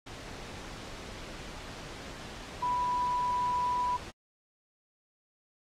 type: tone in noise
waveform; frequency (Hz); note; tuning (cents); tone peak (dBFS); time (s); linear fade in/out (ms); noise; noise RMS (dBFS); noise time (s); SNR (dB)
sine; 987; B5; -1; -27; 2.62-3.97; 10; pink; -44; 0.06-4.11; +14
effects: low-pass 6000 Hz 12 dB/octave + AAC 48 kbps